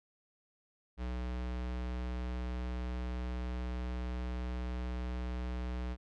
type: tone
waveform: square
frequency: 61.6 Hz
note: B1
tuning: 4 cents flat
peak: -36 dBFS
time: 0.97-5.97 s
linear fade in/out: 50 ms
effects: low-pass 4000 Hz 12 dB/octave